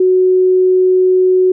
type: tone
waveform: sine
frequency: 370 Hz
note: F#4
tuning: in tune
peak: -7 dBFS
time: 0-1.52 s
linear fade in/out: 5 ms
effects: none